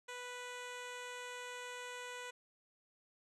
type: tone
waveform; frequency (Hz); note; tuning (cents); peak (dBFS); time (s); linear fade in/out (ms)
10% pulse; 493.5; B4; -1; -36; 0.08-2.31; 10
effects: resampled to 24000 Hz